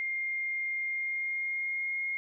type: tone with pitch glide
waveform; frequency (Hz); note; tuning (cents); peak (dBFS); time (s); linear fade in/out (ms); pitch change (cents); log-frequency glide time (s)
sine; 2118 to 2143; C7 to C7; +21 to +41; -30; 0-2.17; 0; +20; 0.85-2.02
effects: none